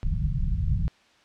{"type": "low-pass noise", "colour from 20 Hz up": "pink", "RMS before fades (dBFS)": -25, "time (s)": [0.03, 0.88], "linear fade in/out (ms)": 0, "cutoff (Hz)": 170, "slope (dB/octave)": 48, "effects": ["white hiss -59 dBFS RMS until 1.24 s", "low-pass 4000 Hz 12 dB/octave"]}